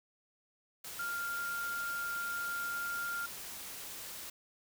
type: tone in noise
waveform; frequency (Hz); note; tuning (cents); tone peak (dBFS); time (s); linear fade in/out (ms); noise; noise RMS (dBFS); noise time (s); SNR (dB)
sine; 1396.9; F6; 0; -35; 0.99-3.26; 5; white; -45; 0.84-4.3; +7
effects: none